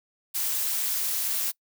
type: noise with amplitude modulation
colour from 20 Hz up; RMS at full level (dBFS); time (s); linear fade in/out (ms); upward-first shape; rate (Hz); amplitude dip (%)
blue; -25; 0.34-1.52; 20; sine; 257; 55
effects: noise-tail reverb RT60 0.1 s tail -24 dB re dry